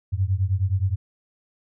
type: beating tone pair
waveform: sine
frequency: 91.4 / 101 Hz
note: F#2 / G#2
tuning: -21 / -48 cents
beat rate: 9.6 Hz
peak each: -22 / -23 dBFS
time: 0.12-0.96 s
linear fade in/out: 20 ms
effects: none